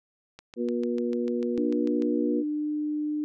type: click train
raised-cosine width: 0.2 ms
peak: -26 dBFS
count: 12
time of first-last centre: 0.39-2.022 s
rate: 6.74 Hz
type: harmonic tone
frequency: 120.1 Hz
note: B2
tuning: 48 cents flat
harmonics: 2 / 3 / 4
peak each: -28 / -30 / -31 dBFS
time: 0.56-2.44 s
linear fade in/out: 50 ms
type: tone with pitch glide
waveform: sine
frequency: 297.3 to 300.4 Hz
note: D4 to D4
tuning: +21 to +39 cents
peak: -26 dBFS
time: 1.58-3.24 s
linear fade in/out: 0 ms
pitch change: +18 cents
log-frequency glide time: 2.06-2.62 s
effects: none